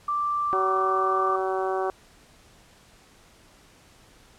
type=tone; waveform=sine; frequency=1175 Hz; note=D6; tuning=1 cent sharp; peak=-23 dBFS; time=0.08-1.36 s; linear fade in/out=5 ms
type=harmonic tone; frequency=189.3 Hz; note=F#3; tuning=40 cents sharp; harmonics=2 / 3 / 4 / 5 / 6 / 7 / 8; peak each=-27 / -33 / -29 / -37 / -33 / -40 / -40 dBFS; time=0.53-1.9 s; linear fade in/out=0 ms
effects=pink hiss -55 dBFS RMS until 4.38 s + low-pass 10000 Hz 12 dB/octave